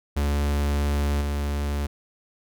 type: tone with level steps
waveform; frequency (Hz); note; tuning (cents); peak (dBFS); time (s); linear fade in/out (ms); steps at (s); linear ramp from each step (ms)
45% pulse; 72.1; D2; -31; -21 / -24; 0.16-1.87; 10; 1.21; 5
effects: none